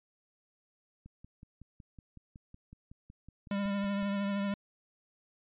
click train, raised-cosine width 5 ms, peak -38 dBFS, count 17, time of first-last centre 1.06-4.028 s, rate 5.39 Hz
square tone with vibrato, 200.1 Hz, G3, 36 cents sharp, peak -31 dBFS, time 3.51-4.54 s, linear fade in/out 2 ms, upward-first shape triangle, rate 13 Hz, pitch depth 29 cents each way
effects resampled to 8000 Hz

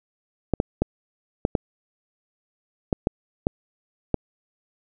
clicks, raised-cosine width 2 ms, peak -6 dBFS, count 9, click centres 0.537 / 0.601 / 0.82 / 1.451 / 1.552 / 2.928 / 3.071 / 3.469 / 4.143 s, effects none

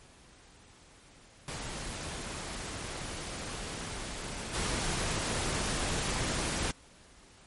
pink noise with level steps, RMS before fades -39 / -32 dBFS, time 1.48-6.71 s, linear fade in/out 0 ms, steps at 4.53 s, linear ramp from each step 20 ms, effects pink hiss -57 dBFS RMS until 7.46 s + MP3 48 kbps

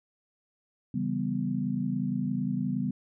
sine chord, C# half-diminished seventh, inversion none, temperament equal, 138.59 / 164.81 / 196 / 246.9 Hz, C#3 / E3 / G3 / B3, 0 / 0 / 0 / 0 cents, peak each -34 / -36 / -31 / -31 dBFS, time 0.94-2.91 s, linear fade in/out 5 ms, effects none

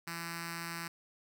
5% pulse tone with notch filter, 168.3 Hz, E3, 36 cents sharp, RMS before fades -41 dBFS, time 0.07-0.88 s, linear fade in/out 5 ms, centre 550 Hz, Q 0.53, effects none

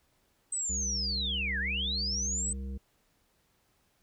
sine linear two-way sweep, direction down then up, 8200 to 1568 to 8200 Hz, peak -30 dBFS, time 0.52-2.53 s, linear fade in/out 5 ms, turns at 1.59 s
harmonic tone, 66.5 Hz, C2, 29 cents sharp, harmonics 1 / 3 / 5 / 7, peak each -35 / -42 / -56 / -53 dBFS, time 0.69-2.78 s, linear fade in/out 10 ms
effects pink hiss -71 dBFS RMS until 4.02 s

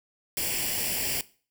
white noise with comb filter, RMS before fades -29 dBFS, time 0.37-1.21 s, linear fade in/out 2 ms, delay 0.39 ms, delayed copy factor +0.75, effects noise-tail reverb RT60 0.4 s tail -19 dB re dry

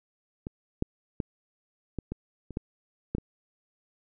clicks, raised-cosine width 3 ms, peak -22 / -13 / -16 / -19 / -20 / -27 / -17 / -15 / -22 dBFS, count 9, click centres 0.469 / 0.824 / 1.202 / 1.987 / 2.12 / 2.507 / 2.571 / 3.15 / 3.183 s, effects none

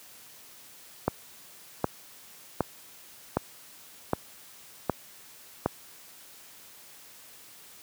click train, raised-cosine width 1 ms, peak -9 dBFS, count 7, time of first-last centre 1.08-5.66 s, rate 1.31 Hz, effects white hiss -51 dBFS RMS until 7.82 s + high-pass 80 Hz 12 dB/octave

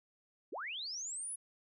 sine linear sweep, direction up, 238.7 to 10548 Hz, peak -39 dBFS, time 0.52-1.36 s, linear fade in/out 10 ms, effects none

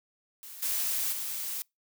blue noise with level steps, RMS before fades -45 / -30 / -35 dBFS, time 0.43-1.62 s, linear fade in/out 0 ms, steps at 0.62 / 1.12 s, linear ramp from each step 10 ms, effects noise-tail reverb RT60 0.2 s tail -26 dB re dry

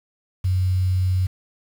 sine tone with quantisation, 92.5 Hz, F#2, in tune, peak -17 dBFS, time 0.44-1.27 s, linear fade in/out 10 ms, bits 7, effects none

